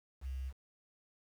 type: tone with quantisation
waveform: sine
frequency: 65.8 Hz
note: C2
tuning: 10 cents sharp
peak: -37 dBFS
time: 0.21-0.53 s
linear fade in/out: 50 ms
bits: 10
effects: none